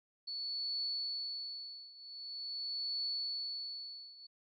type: tone with tremolo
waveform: sine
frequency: 4435 Hz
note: C#8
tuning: in tune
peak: -34 dBFS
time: 0.27-4.27 s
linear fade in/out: 10 ms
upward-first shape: triangle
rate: 0.45 Hz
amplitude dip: 90%
effects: none